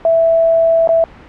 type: tone with dropouts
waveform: sine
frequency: 659.3 Hz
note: E5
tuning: in tune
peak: -8 dBFS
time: 0.05-1.04 s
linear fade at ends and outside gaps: 1 ms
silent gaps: 0.874-0.89 s
effects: pink hiss -38 dBFS RMS until 1.28 s + low-pass 2000 Hz 12 dB/octave